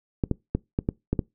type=clicks; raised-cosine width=3 ms; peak=-10 dBFS; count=7; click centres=0.238 / 0.313 / 0.55 / 0.789 / 0.889 / 1.13 / 1.192 s; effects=noise-tail reverb RT60 0.2 s tail -23 dB re dry